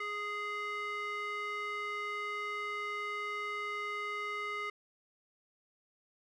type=tone with band-pass filter; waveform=square; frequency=415.3 Hz; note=G#4; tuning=in tune; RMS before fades=-38 dBFS; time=0-4.7 s; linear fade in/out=5 ms; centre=1700 Hz; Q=8; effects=none